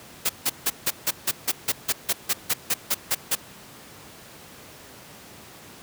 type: noise bursts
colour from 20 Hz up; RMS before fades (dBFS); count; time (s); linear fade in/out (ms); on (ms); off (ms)
white; -22; 16; 0.25-3.354; 10; 44; 160
effects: pink hiss -45 dBFS RMS until 5.82 s + high-pass 100 Hz 12 dB/octave